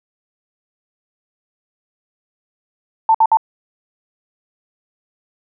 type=tone bursts; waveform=sine; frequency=891 Hz; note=A5; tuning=22 cents sharp; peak=-8 dBFS; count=3; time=3.09-3.371 s; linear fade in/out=2 ms; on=55 ms; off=58 ms; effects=none